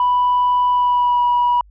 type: tone with pitch glide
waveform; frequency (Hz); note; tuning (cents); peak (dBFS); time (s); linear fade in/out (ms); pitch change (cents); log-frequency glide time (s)
sine; 987.8 to 972; B5 to B5; 0 to -28; -11; 0-1.61; 2; -28; 0.7-1.22
effects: tanh soft clip ceiling -10 dBFS + added 50 Hz sine -44 dBFS peak until 1.7 s